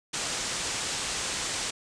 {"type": "low-pass noise", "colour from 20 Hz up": "white", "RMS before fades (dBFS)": -32, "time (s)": [0.13, 1.71], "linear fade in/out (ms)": 10, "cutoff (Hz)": 8600, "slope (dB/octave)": 48, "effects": []}